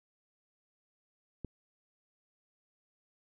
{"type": "click", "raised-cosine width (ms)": 3, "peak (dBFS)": -26, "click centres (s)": 1.447, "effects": []}